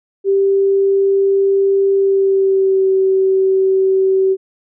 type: tone with pitch glide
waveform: sine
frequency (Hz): 392.3 to 382.2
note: G4 to G4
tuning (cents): +1 to -44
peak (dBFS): -10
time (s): 0.24-4.37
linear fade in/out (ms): 50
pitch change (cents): -45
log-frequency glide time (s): 1.95-2.89
effects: none